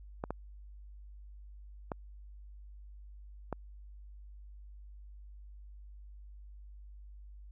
clicks, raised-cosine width 1 ms, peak -21 dBFS, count 4, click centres 0.239 / 0.306 / 1.918 / 3.527 s, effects added 50 Hz sine -48 dBFS peak until 7.51 s

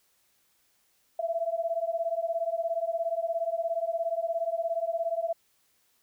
sine beating tone pair, 659.3 / 676.3 Hz, E5 / E5, 0 / +44 cents, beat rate 17 Hz, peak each -30 dBFS, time 1.19-5.33 s, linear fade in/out 5 ms, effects white hiss -69 dBFS RMS until 6.02 s

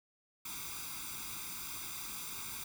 white noise with comb filter, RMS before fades -43 dBFS, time 0.45-2.64 s, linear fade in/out 5 ms, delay 0.83 ms, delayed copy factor +1, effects none

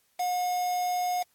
triangle tone with quantisation, 721 Hz, F#5, 45 cents flat, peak -24 dBFS, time 0.19-1.23 s, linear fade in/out 10 ms, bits 6, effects white hiss -69 dBFS RMS until 1.34 s + AAC 64 kbps

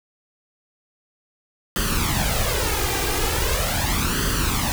pink noise with flanger, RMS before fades -22 dBFS, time 1.76-4.72 s, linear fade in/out 0 ms, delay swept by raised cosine 0.64 to 2.54 ms, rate 0.4 Hz, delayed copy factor +0.7, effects none

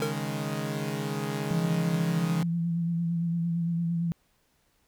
sawtooth chord, C# suspended second, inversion none, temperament equal, 138.59 / 155.56 / 207.7 Hz, C#3 / D#3 / G#3, 0 / 0 / 0 cents, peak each -30 dBFS, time 0-2.43 s, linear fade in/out 2 ms
square tone with exponential decay, 458.3 Hz, A#4, 29 cents flat, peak -24 dBFS, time 0.02-0.26 s, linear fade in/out 1 ms, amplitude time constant 51 ms
sine tone with vibrato, 169 Hz, E3, 43 cents sharp, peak -25 dBFS, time 1.51-4.12 s, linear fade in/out 0 ms, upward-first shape sine, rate 8.8 Hz, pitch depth 29 cents each way
effects pink hiss -69 dBFS RMS until 4.87 s

